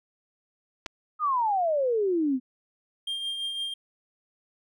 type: clicks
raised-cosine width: 0.2 ms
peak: -18 dBFS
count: 2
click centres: 0.861 / 0.864 s
type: exponential sweep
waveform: sine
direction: down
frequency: 1272 to 246.9 Hz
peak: -22 dBFS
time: 1.19-2.4 s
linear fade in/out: 50 ms
type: tone with tremolo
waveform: triangle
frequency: 3200 Hz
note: G7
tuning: 35 cents sharp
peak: -26 dBFS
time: 3.07-3.74 s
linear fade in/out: 5 ms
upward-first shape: triangle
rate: 5.9 Hz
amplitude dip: 45%
effects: none